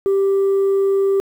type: tone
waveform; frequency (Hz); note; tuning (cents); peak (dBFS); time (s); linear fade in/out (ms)
sine; 392; G4; 0; -11; 0.06-1.2; 0
effects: tanh soft clip ceiling -12 dBFS + 8-bit

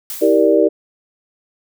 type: noise with exponential decay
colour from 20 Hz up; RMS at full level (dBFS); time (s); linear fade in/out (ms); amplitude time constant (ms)
blue; -25; 0.1-0.66; 1; 120
type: chord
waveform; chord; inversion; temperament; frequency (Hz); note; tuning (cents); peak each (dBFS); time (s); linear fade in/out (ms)
sine; E half-diminished seventh; none; equal with one note detuned; 322.7 / 392 / 466.2 / 587.3; E4 / G4 / Bb4 / D5; -37 / 0 / 0 / 0; -15; 0.21-0.69; 20
effects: none

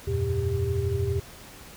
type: tone cluster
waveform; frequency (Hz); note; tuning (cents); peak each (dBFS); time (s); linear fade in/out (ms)
sine; 83.4 / 96 / 120.8 / 397.5; E2 / G2 / B2 / G4; +21 / -36 / -38 / +24; -29; 0.07-1.2; 10
effects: pink hiss -46 dBFS RMS until 1.76 s

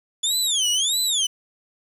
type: tone with vibrato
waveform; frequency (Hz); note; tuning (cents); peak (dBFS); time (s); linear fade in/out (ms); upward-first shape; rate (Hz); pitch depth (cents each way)
25% pulse; 3417; G#7; +49; -15; 0.23-1.27; 10; sine; 1.6; 280
effects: resampled to 32000 Hz + 8-bit

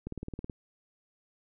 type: click train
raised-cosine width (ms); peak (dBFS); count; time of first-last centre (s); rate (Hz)
3; -24; 9; 0.07-0.498; 18.7
effects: none

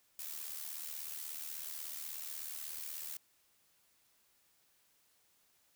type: noise with amplitude modulation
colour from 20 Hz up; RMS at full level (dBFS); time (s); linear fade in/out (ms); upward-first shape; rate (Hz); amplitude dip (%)
blue; -41; 0.19-3.17; 2; sine; 76.4; 65
effects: white hiss -72 dBFS RMS until 5.75 s

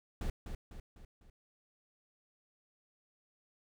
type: noise with echo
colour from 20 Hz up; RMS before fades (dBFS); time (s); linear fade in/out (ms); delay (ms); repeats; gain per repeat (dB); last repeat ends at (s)
brown; -35; 0.21-0.3; 2; 250; 4; -6; 1.3
effects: none

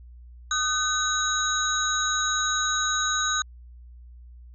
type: tone cluster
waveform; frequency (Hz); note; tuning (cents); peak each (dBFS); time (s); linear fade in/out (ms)
sine; 1239 / 1515 / 3829 / 6630; D#6 / F#6 / A#7 / G#8; -8 / +40 / +46 / -4; -28; 0.51-3.42; 2
effects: added 60 Hz sine -43 dBFS peak until 4.54 s

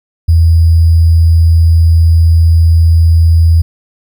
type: tone with sample-and-hold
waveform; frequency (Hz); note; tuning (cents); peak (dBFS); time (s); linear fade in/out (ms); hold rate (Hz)
sine; 82.41; E2; 0; -3; 0.28-3.62; 10; 4900
effects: none

